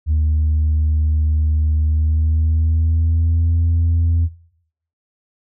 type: tone with pitch glide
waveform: sine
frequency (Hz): 77 to 83.49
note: D#2 to E2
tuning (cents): -17 to +23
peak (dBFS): -11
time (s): 0.06-4.29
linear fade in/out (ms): 50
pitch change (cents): +140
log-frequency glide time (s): 1.84-3.55
effects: noise-tail reverb RT60 0.7 s tail -19 dB re dry + tanh soft clip ceiling -11 dBFS